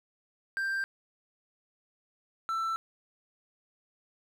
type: tone pair in turn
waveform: triangle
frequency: 1578 / 1333.1 Hz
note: G6 / E6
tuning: +11 / +19 cents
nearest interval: minor third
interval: 292 cents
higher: first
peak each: -27 dBFS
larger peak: neither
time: 0.57-0.84 / 2.49-2.76 s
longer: neither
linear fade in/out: 0 ms
effects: none